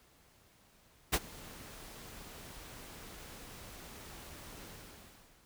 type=noise with ADSR envelope; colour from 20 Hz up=pink; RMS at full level=-27 dBFS; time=1.12-5.41 s; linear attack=21 ms; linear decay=45 ms; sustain=-23 dB; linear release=770 ms; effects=pink hiss -65 dBFS RMS until 5.45 s